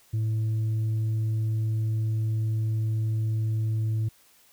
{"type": "tone with tanh clipping", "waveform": "sine", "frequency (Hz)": 110, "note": "A2", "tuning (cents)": 0, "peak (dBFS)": -24, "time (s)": [0.13, 4.09], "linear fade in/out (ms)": 10, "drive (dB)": 2, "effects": ["white hiss -59 dBFS RMS until 4.52 s"]}